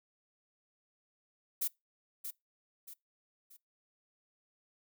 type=noise with echo; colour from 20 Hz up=violet; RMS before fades=-33 dBFS; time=1.61-1.68 s; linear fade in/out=10 ms; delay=630 ms; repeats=3; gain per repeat=-8 dB; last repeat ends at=3.57 s; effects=noise-tail reverb RT60 0.2 s tail -24 dB re dry